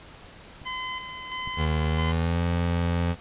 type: clicks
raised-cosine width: 5 ms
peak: -32 / -25 dBFS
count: 2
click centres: 0.617 / 1.475 s
type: tone with tremolo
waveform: 15% pulse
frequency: 1022 Hz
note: C6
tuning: 41 cents flat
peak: -23 dBFS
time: 0.65-2.13 s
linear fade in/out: 20 ms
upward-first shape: square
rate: 1.5 Hz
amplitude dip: 50%
type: tone with pitch glide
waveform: 25% pulse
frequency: 77.78 to 85.81 Hz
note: D#2 to F2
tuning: 0 to -30 cents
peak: -19 dBFS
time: 1.56-3.16 s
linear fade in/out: 50 ms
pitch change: +170 cents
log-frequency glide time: 1.86-2.4 s
effects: pink hiss -47 dBFS RMS until 3.2 s + resampled to 8000 Hz